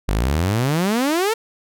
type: exponential sweep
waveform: sawtooth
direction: up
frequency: 46.39 to 466.2 Hz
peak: -13 dBFS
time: 0.08-1.34 s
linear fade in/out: 10 ms
effects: none